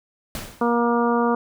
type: noise with exponential decay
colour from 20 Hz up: pink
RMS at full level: -29 dBFS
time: 0.35-0.81 s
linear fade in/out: 1 ms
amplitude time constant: 100 ms
type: harmonic tone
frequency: 236.8 Hz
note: A#3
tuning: 27 cents sharp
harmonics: 1 / 2 / 3 / 4 / 5 / 6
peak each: -21 / -22 / -27 / -25 / -26 / -32 dBFS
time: 0.61-1.35 s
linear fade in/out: 5 ms
effects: none